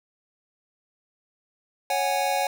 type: chord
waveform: square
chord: C# suspended fourth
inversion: none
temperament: equal with one note detuned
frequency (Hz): 554.4 / 740 / 824.4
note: C#5 / F#5 / G#5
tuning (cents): 0 / 0 / -13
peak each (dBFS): -29 / -27 / -27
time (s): 1.9-2.47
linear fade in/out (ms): 2
effects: none